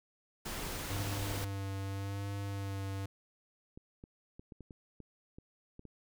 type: noise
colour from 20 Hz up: pink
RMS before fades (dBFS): -40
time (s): 0.45-1.45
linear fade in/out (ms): 10
type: tone with vibrato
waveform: square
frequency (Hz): 98.8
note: G2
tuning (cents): +14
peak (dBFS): -37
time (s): 0.9-3.06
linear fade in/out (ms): 5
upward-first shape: sine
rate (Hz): 0.87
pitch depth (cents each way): 22
type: clicks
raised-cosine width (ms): 3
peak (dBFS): -36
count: 10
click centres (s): 3.775 / 4.039 / 4.395 / 4.522 / 4.607 / 4.708 / 5.003 / 5.385 / 5.794 / 5.853
effects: none